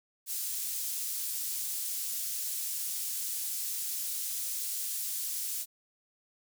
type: high-pass noise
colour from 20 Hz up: pink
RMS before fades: -35 dBFS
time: 0.26-5.66 s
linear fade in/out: 50 ms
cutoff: 7700 Hz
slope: 12 dB/octave
effects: none